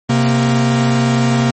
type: tone pair together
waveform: 45% pulse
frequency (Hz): 130.81 / 233.8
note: C3 / A#3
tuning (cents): 0 / +5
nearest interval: minor seventh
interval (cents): 1005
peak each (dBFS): -14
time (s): 0.09-1.51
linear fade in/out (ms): 10
effects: MP3 32 kbps